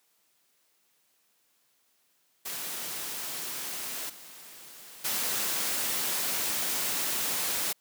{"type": "noise with level steps", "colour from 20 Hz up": "white", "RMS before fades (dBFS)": [-36, -48, -30], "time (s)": [2.45, 7.73], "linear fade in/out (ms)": 10, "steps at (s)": [4.09, 5.04], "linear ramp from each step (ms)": 10, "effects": ["white hiss -70 dBFS RMS until 7.8 s", "high-pass 150 Hz 12 dB/octave"]}